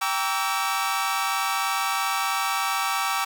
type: chord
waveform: sawtooth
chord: E half-diminished seventh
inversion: first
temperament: equal with one note detuned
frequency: 784 / 932.3 / 1144.5 / 1318.5 Hz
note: G5 / Bb5 / D6 / E6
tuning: 0 / 0 / -45 / 0 cents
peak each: -25 / -27 / -24 / -25 dBFS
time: 0.01-3.25 s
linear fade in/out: 10 ms
effects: 9-bit